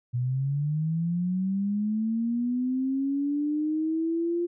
sine linear sweep, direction up, 120 to 348.9 Hz, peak -24 dBFS, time 0.13-4.47 s, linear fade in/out 20 ms, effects none

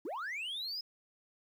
sine linear sweep, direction up, 258.5 to 5160 Hz, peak -34 dBFS, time 0.05-0.81 s, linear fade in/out 5 ms, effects tanh soft clip ceiling -36 dBFS + 11-bit

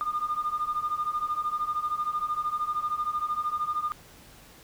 sine beating tone pair, 1207 / 1220 Hz, D6 / D#6, +47 / -34 cents, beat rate 13 Hz, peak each -30 / -28 dBFS, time 0.01-3.92 s, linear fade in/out 0 ms, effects tanh soft clip ceiling -20 dBFS + pink hiss -52 dBFS RMS until 4.63 s

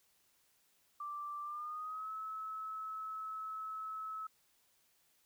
sine tone with pitch glide, 1174.7 to 1295.9 Hz, D6 to E6, 0 to -30 cents, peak -40 dBFS, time 1-4.27 s, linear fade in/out 5 ms, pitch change +170 cents, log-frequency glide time 1.42-2.1 s, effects white hiss -73 dBFS RMS until 5.25 s

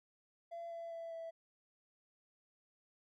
triangle tone with pitch steps, 678 / 671.8 / 665.6 / 659.5 Hz, E5 / E5 / E5 / E5, +49 / +33 / +17 / +1 cents, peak -40 dBFS, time 0.51-1.31 s, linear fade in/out 20 ms, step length 200 ms, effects tanh soft clip ceiling -39 dBFS

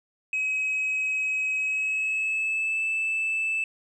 sine tone with pitch glide, 2547 to 2632 Hz, D#7 to E7, +40 to -3 cents, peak -22 dBFS, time 0.33-3.64 s, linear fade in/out 2 ms, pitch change +57 cents, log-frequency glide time 1.58-2.82 s, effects tanh soft clip ceiling -22 dBFS

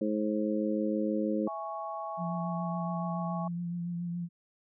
harmonic tone, 106.4 Hz, G#2, 42 cents sharp, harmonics 2 / 3 / 4 / 5, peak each -31 / -32 / -37 / -34 dBFS, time 0.01-1.48 s, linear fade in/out 5 ms
sine chord, C# minor, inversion first, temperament equal, 659.3 / 830.6 / 1108.7 Hz, E5 / G#5 / C#6, 0 / 0 / 0 cents, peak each -39 dBFS, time 1.47-3.48 s, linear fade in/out 5 ms
sine tone with vibrato, 173.1 Hz, F3, 15 cents flat, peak -32 dBFS, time 2.17-4.29 s, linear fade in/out 50 ms, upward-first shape triangle, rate 7.1 Hz, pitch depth 28 cents each way
effects none

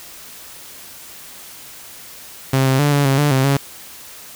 sawtooth tone with pitch steps, 133.5 / 132.5 / 145.7 / 142.8 / 135.7 / 146.6 / 132.4 / 139.1 Hz, C3 / C3 / D3 / D3 / C#3 / D3 / C3 / C#3, +35 / +22 / -13 / -48 / -36 / -3 / +21 / +6 cents, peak -9 dBFS, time 2.53-3.57 s, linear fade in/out 5 ms, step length 130 ms, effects white hiss -38 dBFS RMS until 4.35 s

